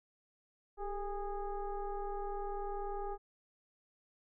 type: tone with frequency modulation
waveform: sine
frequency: 397.9 Hz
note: G4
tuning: 26 cents sharp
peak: -36 dBFS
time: 0.77-3.18 s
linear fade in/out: 50 ms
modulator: 418 Hz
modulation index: 1.4
effects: none